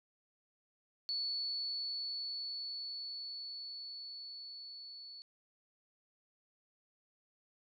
sine tone with level ramp, 4435 Hz, C#8, in tune, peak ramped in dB -34 to -48 dBFS, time 1.09-5.22 s, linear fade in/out 0 ms, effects none

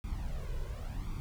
brown noise with flanger, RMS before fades -37 dBFS, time 0.04-1.2 s, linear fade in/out 0 ms, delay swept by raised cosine 0.85 to 2.05 ms, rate 0.92 Hz, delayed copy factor +0.75, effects none

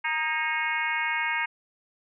harmonic tone with a mistuned harmonic, 311.1 Hz, D#4, in tune, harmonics 3 / 4 / 5 / 6 / 7 / 8 / 9, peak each -31 / -38 / -32 / -33 / -29 / -36 / -39 dBFS, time 0.04-1.46 s, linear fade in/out 10 ms, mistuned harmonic 5, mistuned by +60 cents, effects none

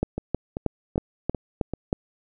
two click trains, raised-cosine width 2 ms, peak -9 / -15 dBFS, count 7 / 5, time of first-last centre 0.03-1.929 / 0.18-1.736 s, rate 3.16 / 2.57 Hz, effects none

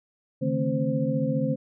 sine tone cluster, 142 / 156.6 / 223.4 / 267.1 / 521 Hz, C#3 / D#3 / A3 / C4 / C5, +42 / +11 / +27 / +36 / -7 cents, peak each -29 dBFS, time 0.41-1.56 s, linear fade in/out 20 ms, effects none

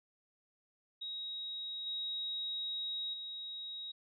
sine tone with level steps, 3800 Hz, A#7, 33 cents sharp, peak -39 / -36 / -41 dBFS, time 1.01-3.92 s, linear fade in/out 10 ms, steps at 1.86 / 3.13 s, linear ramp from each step 10 ms, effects none

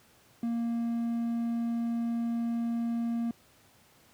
triangle tone, 233.1 Hz, A#3, in tune, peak -26 dBFS, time 0.43-3.31 s, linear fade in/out 2 ms, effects pink hiss -61 dBFS RMS until 4.13 s + high-pass 80 Hz 12 dB/octave

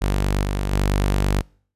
sawtooth tone with level steps, 49 Hz, G1, in tune, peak -14 / -17 / -13 dBFS, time 0.01-1.42 s, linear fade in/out 20 ms, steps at 0.43 / 0.72 s, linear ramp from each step 2 ms, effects noise-tail reverb RT60 0.5 s tail -26 dB re dry + resampled to 32000 Hz

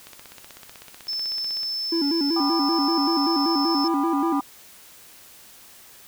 click train, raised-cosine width 0.2 ms, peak -24 dBFS, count 26, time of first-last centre 0.07-1.633 s, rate 16 Hz
sine tone, 5274 Hz, E8, in tune, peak -25 dBFS, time 1.08-3.88 s, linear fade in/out 5 ms
triangle tone with vibrato, 307.1 Hz, D#4, 23 cents flat, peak -19 dBFS, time 1.92-4.4 s, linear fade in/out 5 ms, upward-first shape square, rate 5.2 Hz, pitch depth 140 cents each way
sine chord, G major, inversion none, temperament equal with one note detuned, 784 / 987.8 / 1205.6 Hz, G5 / B5 / D6, 0 / 0 / +45 cents, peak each -29 dBFS, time 2.36-4.41 s, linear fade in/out 5 ms
effects white hiss -48 dBFS RMS until 6.07 s

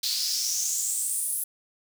pink noise with high-pass filter sweep, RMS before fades -28 dBFS, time 0.03-1.44 s, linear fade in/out 5 ms, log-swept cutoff 4200 to 11000 Hz, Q 5.1, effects none

